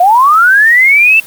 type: linear sweep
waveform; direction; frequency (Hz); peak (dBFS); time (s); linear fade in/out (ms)
sine; up; 683 to 2693; -3; 0-1.2; 5
effects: white hiss -32 dBFS RMS until 1.26 s + Opus 32 kbps